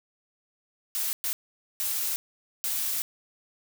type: noise bursts at uneven times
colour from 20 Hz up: blue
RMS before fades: -29 dBFS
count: 4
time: 0.95-1.13 / 1.24-1.33 / 1.8-2.16 / 2.64-3.02 s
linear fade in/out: 0 ms
effects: none